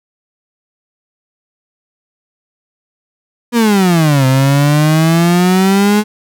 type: exponential two-way sweep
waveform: 35% pulse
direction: down then up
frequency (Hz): 243.7 to 130 to 213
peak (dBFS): -6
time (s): 3.52-6.04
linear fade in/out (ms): 50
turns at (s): 4.26
effects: none